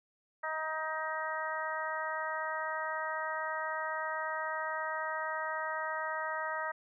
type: harmonic tone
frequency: 314.6 Hz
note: D#4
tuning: 19 cents sharp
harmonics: 2 / 3 / 4 / 5 / 6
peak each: -40 / -39 / -39 / -41 / -40 dBFS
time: 0.43-6.72 s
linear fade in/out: 10 ms
effects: none